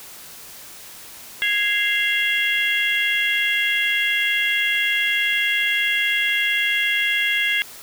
harmonic tone with a mistuned harmonic, 552 Hz, C#5, 7 cents flat, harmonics 3 / 4 / 5 / 6, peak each -24 / -21 / -24 / -25 dBFS, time 1.42-7.62 s, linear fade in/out 0 ms, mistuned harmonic 4, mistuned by -94 cents, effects white hiss -40 dBFS RMS until 7.82 s

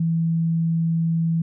sine tone, 164.81 Hz, E3, in tune, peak -18 dBFS, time 0-1.42 s, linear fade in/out 5 ms, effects none

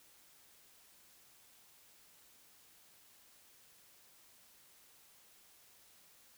silence, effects white hiss -64 dBFS RMS until 6.37 s

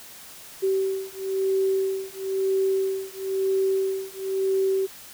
sine beating tone pair, 384 / 385 Hz, G4 / G4, -36 / -31 cents, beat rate 1 Hz, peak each -25 / -25 dBFS, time 0.62-4.87 s, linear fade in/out 20 ms, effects white hiss -44 dBFS RMS until 5.13 s

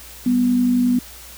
sine tone pair together, 196 / 246.9 Hz, G3 / B3, 0 / 0 cents, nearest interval major third, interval 400 cents, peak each -25 / -14 dBFS, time 0.26-0.99 s, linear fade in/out 5 ms, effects added 60 Hz sine -44 dBFS peak until 1.37 s + white hiss -40 dBFS RMS until 1.37 s

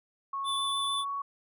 sine tone with pitch glide, 1100 to 1117.9 Hz, C#6 to C#6, -14 to +14 cents, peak -31 dBFS, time 0.33-1.22 s, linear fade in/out 5 ms, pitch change +28 cents, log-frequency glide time 0.56-1.08 s
square tone with vibrato, 3493 Hz, A7, 13 cents flat, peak -31 dBFS, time 0.44-1.05 s, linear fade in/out 50 ms, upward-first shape sine, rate 6.7 Hz, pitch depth 10 cents each way
effects none

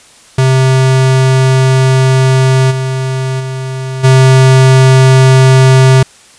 square tone with level steps, 131.3 Hz, C3, 6 cents sharp, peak -6 / -13 / -17 / -3 dBFS, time 0.38-6.03 s, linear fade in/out 5 ms, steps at 2.7 / 3.39 / 4.03 s, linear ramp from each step 20 ms, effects white hiss -40 dBFS RMS until 6.38 s + resampled to 22050 Hz

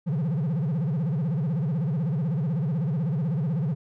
triangle tone with vibrato, 153.9 Hz, D#3, 19 cents flat, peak -21 dBFS, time 0.06-3.75 s, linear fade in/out 20 ms, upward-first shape sine, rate 16 Hz, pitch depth 270 cents each way, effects none

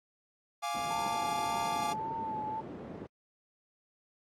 45% pulse chord, D diminished, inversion first, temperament equal, 698.5 / 830.6 / 1174.7 Hz, F5 / Ab5 / D6, 0 / 0 / 0 cents, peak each -37 dBFS, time 0.62-1.94 s, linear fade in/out 20 ms
white band-pass noise, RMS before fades -44 dBFS, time 0.74-3.07 s, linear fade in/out 10 ms, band 120 to 390 Hz, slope 12 dB/octave
sine tone with vibrato, 880 Hz, A5, in tune, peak -34 dBFS, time 0.9-2.61 s, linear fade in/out 10 ms, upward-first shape sine, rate 1.8 Hz, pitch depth 41 cents each way
effects low-pass 11000 Hz 12 dB/octave + AAC 48 kbps

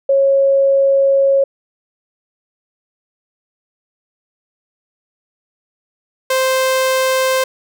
sine / sawtooth tone pair in turn, 548 / 522.3 Hz, C#5 / C5, -20 / -3 cents, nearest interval minor second, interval 83 cents, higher first, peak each -9 dBFS, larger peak neither, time 0.09-1.44 / 6.3-7.44 s, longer first, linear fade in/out 5 ms, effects none

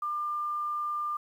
sine tone, 1197 Hz, D6, 33 cents sharp, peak -29 dBFS, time 0.02-1.17 s, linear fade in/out 5 ms, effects 10-bit

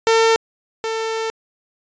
sawtooth tone pair in turn, 451.4 / 447 Hz, A4 / A4, +44 / +27 cents, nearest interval unison, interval 17 cents, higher first, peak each -8 / -17 dBFS, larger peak first, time 0.07-0.36 / 0.84-1.3 s, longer second, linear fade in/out 0 ms, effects resampled to 16000 Hz

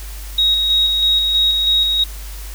sine tone with tremolo, 3780 Hz, A#7, 23 cents sharp, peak -11 dBFS, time 0.38-2.04 s, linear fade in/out 5 ms, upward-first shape square, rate 3.1 Hz, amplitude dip 30%, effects added 50 Hz sine -28 dBFS peak until 2.54 s + white hiss -37 dBFS RMS until 2.54 s

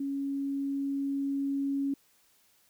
sine tone with level ramp, 277.2 Hz, C#4, in tune, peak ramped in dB -30 to -27 dBFS, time 0-1.94 s, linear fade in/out 5 ms, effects white hiss -66 dBFS RMS until 2.69 s

